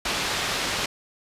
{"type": "low-pass noise", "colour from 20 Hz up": "white", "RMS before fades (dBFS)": -27, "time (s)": [0.05, 0.86], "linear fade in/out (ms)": 5, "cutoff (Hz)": 4200, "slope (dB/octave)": 12, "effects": ["resampled to 32000 Hz"]}